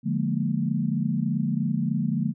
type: chord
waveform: sine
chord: Bb dominant seventh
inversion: first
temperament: just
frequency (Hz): 145.68 / 174.81 / 209.8 / 233.1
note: D3 / F3 / Ab3 / Bb3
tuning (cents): -14 / +2 / +18 / 0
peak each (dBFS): -28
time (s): 0.03-2.34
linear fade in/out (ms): 50
effects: none